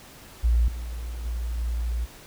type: tone with level steps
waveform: sine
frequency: 58.27 Hz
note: A#1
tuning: in tune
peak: -17 / -30 / -26 / -24 dBFS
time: 0.43-2.06 s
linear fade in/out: 20 ms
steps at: 0.68 / 1.25 / 1.58 s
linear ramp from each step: 2 ms
effects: pink hiss -47 dBFS RMS until 2.26 s